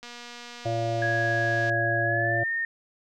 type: click train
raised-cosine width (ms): 0.2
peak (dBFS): -25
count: 401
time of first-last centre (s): 0.03-1.697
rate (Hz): 240
type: harmonic tone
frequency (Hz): 114.9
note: A#2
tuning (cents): -25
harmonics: 1 / 3 / 5 / 6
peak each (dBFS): -29 / -33 / -31 / -29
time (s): 0.65-2.44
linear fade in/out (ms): 10
type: tone with pitch glide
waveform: sine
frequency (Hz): 1661.2 to 1832.6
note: G#6 to A#6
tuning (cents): 0 to -30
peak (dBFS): -25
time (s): 1.02-2.65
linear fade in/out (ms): 2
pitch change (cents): +170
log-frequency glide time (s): 2.02-2.51
effects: none